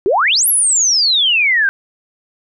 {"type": "exponential two-way sweep", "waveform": "sine", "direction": "up then down", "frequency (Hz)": [349.2, 11730, 1530], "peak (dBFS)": -10, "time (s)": [0.06, 1.69], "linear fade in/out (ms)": 0, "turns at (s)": 0.48, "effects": []}